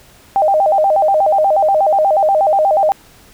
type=tone with vibrato; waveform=sine; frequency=698.5 Hz; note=F5; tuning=in tune; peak=-9 dBFS; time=0.36-2.92 s; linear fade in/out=0 ms; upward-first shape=square; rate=8.3 Hz; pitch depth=210 cents each way; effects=pink hiss -45 dBFS RMS until 3.33 s